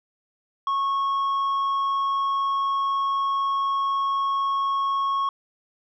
sine tone with tanh clipping, 1099 Hz, C#6, 15 cents flat, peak -22 dBFS, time 0.67-5.29 s, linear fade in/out 2 ms, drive 4 dB, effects none

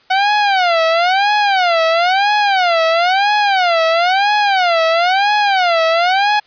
sawtooth tone with vibrato, 738 Hz, F#5, 5 cents flat, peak -7 dBFS, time 0.1-6.4 s, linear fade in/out 10 ms, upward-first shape sine, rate 1 Hz, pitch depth 220 cents each way, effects white hiss -51 dBFS RMS until 6.46 s + resampled to 11025 Hz

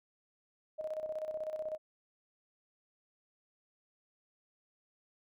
sine tone with tremolo, 622.3 Hz, D#5, in tune, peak -34 dBFS, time 0.78-1.78 s, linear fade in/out 20 ms, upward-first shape square, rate 16 Hz, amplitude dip 60%, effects none

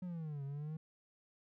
triangle exponential two-way sweep, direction down then up, 185 to 136.9 to 159.6 Hz, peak -38 dBFS, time 0.02-0.77 s, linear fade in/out 5 ms, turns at 0.44 s, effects none

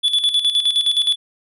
triangle tone with tremolo, 3444 Hz, A7, 38 cents flat, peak -11 dBFS, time 0.03-1.16 s, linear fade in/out 20 ms, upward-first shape square, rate 9.6 Hz, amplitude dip 65%, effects resampled to 32000 Hz

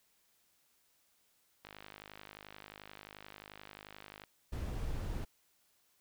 click train, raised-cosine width 0.3 ms, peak -32 dBFS, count 134, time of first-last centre 1.65-4.238 s, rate 51.4 Hz
brown noise, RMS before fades -38 dBFS, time 4.52-5.25 s, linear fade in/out 10 ms
effects white hiss -73 dBFS RMS until 6 s

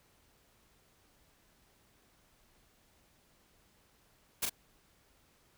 white noise with echo, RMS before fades -32 dBFS, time 4.42-4.46 s, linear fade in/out 10 ms, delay 37 ms, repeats 1, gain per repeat -3 dB, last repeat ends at 4.497 s, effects pink hiss -68 dBFS RMS until 5.57 s

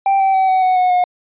triangle tone with pitch steps, 784 / 773.2 / 762.6 / 752.1 / 741.7 / 731.5 / 721.4 Hz, G5 / G5 / G5 / F#5 / F#5 / F#5 / F#5, 0 / -24 / -48 / +28 / +4 / -20 / -44 cents, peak -9 dBFS, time 0.06-1.04 s, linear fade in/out 2 ms, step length 140 ms, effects resampled to 8000 Hz

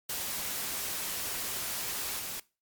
white noise with level steps, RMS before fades -35 / -38 dBFS, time 0.09-2.4 s, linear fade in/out 5 ms, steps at 2.19 s, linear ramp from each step 5 ms, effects noise-tail reverb RT60 0.3 s tail -21 dB re dry + Opus 48 kbps

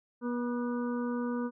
harmonic tone with a mistuned harmonic, 241.9 Hz, B3, 36 cents flat, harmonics 1 / 2 / 4 / 5 / 6, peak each -31 / -37 / -43 / -45 / -47 dBFS, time 0.21-1.51 s, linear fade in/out 50 ms, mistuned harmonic 6, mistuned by +37 cents, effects none

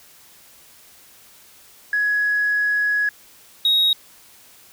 sine tone pair in turn, 1676 / 3779 Hz, G#6 / A#7, +15 / +23 cents, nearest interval octave + major second, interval 1408 cents, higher second, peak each -16 / -12 dBFS, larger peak second, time 1.93-3.09 / 3.65-3.93 s, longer first, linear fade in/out 2 ms, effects tanh soft clip ceiling -12 dBFS + white hiss -49 dBFS RMS until 4.72 s

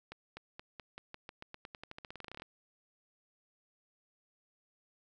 accelerating click train, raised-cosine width 0.3 ms, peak -29 dBFS, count 25, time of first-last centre 0.12-2.421 s, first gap 250 ms, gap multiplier 0.9, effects none

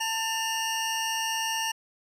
25% pulse tone pair together, 895 / 2841 Hz, A5 / F7, +29 / +29 cents, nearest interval octave + minor sixth, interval 2000 cents, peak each -26 dBFS, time 0-1.72 s, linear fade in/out 10 ms, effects resampled to 32000 Hz

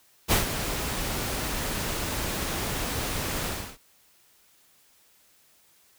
pink noise with ADSR envelope, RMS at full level -20 dBFS, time 0.28-3.78 s, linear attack 40 ms, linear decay 130 ms, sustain -10 dB, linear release 320 ms, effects white hiss -61 dBFS RMS until 5.98 s

